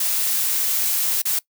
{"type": "noise with dropouts", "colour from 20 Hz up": "blue", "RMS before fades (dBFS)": -21, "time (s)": [0, 1.39], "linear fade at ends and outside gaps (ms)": 5, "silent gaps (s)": [1.219, 1.253], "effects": ["noise-tail reverb RT60 0.1 s tail -21 dB re dry"]}